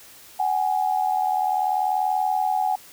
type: tone pair together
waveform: sine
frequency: 750.1 / 830.6 Hz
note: F#5 / G#5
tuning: +23 / 0 cents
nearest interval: major second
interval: 177 cents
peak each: -22 / -23 dBFS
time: 0.39-2.76 s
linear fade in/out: 10 ms
effects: white hiss -47 dBFS RMS until 2.92 s